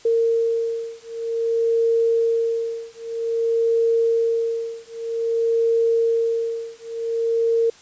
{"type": "beating tone pair", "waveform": "sine", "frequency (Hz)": [458.8, 459.32], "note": ["A#4", "A#4"], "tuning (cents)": [-28, -26], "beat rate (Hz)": 0.52, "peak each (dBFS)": -21, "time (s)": [0.05, 7.7], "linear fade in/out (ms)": 5, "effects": ["white hiss -48 dBFS RMS until 7.81 s", "resampled to 16000 Hz"]}